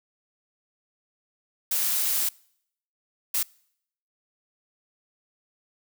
blue noise bursts at uneven times, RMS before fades -25 dBFS, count 2, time 1.71-2.29 / 3.34-3.43 s, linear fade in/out 5 ms, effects noise-tail reverb RT60 0.7 s tail -25 dB re dry

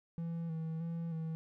triangle tone with vibrato, 164.1 Hz, E3, 8 cents flat, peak -34 dBFS, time 0.18-1.35 s, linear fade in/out 0 ms, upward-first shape square, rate 1.6 Hz, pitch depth 31 cents each way, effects none

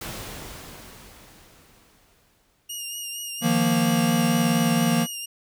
pink noise with exponential decay, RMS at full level -33 dBFS, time 0.01-3.14 s, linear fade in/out 5 ms, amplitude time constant 680 ms
15% pulse tone with vibrato, 2840 Hz, F7, 28 cents sharp, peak -24 dBFS, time 2.69-5.26 s, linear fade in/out 10 ms, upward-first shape triangle, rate 4.3 Hz, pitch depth 42 cents each way
square chord, Eb suspended second, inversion none, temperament equal, 155.56 / 174.61 / 233.1 Hz, Eb3 / F3 / Bb3, 0 / 0 / 0 cents, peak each -27 / -25 / -22 dBFS, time 3.41-5.07 s, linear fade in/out 50 ms
effects none

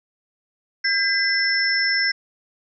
sine tone cluster, 1607 / 2012 / 5320 Hz, G6 / B6 / E8, +43 / +32 / +15 cents, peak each -22 dBFS, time 0.84-2.12 s, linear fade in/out 10 ms, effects none

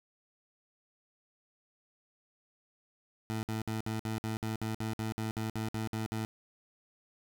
20% pulse tone bursts, 110.2 Hz, A2, 3 cents sharp, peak -28 dBFS, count 16, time 3.3-6.25 s, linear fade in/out 0 ms, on 130 ms, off 58 ms, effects none

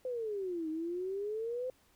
sine exponential two-way sweep, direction down then up, 518 to 310.3 to 518 Hz, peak -34 dBFS, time 0.05-1.7 s, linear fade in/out 2 ms, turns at 0.69 s, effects pink hiss -68 dBFS RMS until 1.95 s

